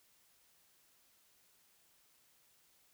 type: silence
effects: white hiss -70 dBFS RMS until 2.93 s